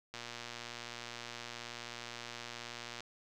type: click train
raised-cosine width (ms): 0.2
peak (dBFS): -26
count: 342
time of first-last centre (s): 0.14-3.006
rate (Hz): 119
effects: none